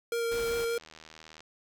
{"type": "tone with vibrato", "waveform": "square", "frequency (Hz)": 465.4, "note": "A#4", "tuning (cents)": -3, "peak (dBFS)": -29, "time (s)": [0.12, 0.78], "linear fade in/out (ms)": 2, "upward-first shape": "triangle", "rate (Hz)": 5.1, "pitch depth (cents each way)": 13}
{"type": "noise", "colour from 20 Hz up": "pink", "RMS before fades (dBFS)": -42, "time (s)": [0.31, 0.65], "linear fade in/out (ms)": 10}
{"type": "click train", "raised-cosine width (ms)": 0.2, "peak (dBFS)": -31, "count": 75, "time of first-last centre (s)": [0.47, 1.406], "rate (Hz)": 79.1}
{"effects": []}